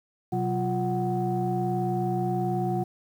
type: tone cluster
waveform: sine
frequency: 126.8 / 185.5 / 351.5 / 742 Hz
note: B2 / F#3 / F4 / F#5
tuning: +46 / +5 / +11 / +5 cents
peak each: -29 dBFS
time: 0.32-2.84 s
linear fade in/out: 10 ms
effects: tanh soft clip ceiling -16 dBFS + 9-bit